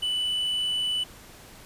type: tone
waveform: triangle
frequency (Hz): 2981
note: F#7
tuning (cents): +12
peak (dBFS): -23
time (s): 0.02-1.04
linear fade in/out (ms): 10
effects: pink hiss -48 dBFS RMS until 1.65 s + resampled to 32000 Hz